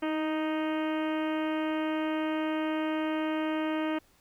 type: harmonic tone with a mistuned harmonic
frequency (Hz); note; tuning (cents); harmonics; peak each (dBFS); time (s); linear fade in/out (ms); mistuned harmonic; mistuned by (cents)
311.1; D#4; 0; 1 / 2 / 3 / 4 / 5 / 6 / 7 / 8 / 9 / 10; -29 / -35 / -39 / -41 / -43 / -45 / -46 / -47 / -48 / -49; 0.02-3.99; 10; 1; +16
effects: pink hiss -64 dBFS RMS until 4.2 s